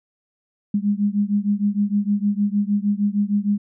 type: beating tone pair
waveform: sine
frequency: 201.8 / 208.3 Hz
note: G#3 / G#3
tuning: -49 / +5 cents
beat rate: 6.5 Hz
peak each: -20 / -21 dBFS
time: 0.74-3.58 s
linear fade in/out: 5 ms
effects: none

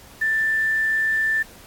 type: tone with quantisation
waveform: sine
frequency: 1771 Hz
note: A6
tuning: 11 cents sharp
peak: -18 dBFS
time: 0.21-1.43 s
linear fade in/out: 10 ms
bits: 7
effects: pink hiss -46 dBFS RMS until 1.66 s + AAC 64 kbps

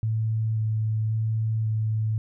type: tone with vibrato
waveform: sine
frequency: 110 Hz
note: A2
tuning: in tune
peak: -22 dBFS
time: 0.03-2.18 s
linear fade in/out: 0 ms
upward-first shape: square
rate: 0.93 Hz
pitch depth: 10 cents each way
effects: none

